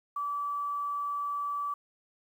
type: tone with quantisation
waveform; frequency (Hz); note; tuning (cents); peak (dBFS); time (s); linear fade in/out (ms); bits
sine; 1154; D6; -31; -30; 0.16-1.74; 5; 10
effects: none